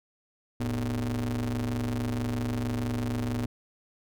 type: ring-modulated tone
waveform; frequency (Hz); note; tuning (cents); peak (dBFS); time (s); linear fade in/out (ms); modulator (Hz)
40% pulse; 66.3; C2; +23; -24; 0.6-3.46; 5; 178
effects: none